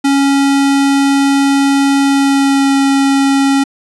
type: tone with pitch glide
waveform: square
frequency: 277.2 to 274.6 Hz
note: C#4 to C#4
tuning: 0 to -16 cents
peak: -9 dBFS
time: 0.04-3.64 s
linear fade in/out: 10 ms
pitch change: -16 cents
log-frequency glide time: 2.04-2.75 s
effects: resampled to 24000 Hz